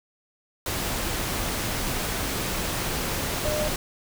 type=tone in noise; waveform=sine; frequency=606 Hz; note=D#5; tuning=46 cents flat; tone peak=-26 dBFS; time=3.45-3.68 s; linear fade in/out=2 ms; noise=pink; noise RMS=-28 dBFS; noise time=0.66-3.76 s; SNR=-1 dB; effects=none